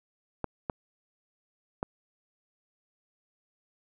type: clicks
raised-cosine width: 1 ms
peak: -16 dBFS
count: 3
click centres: 0.443 / 0.698 / 1.829 s
effects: none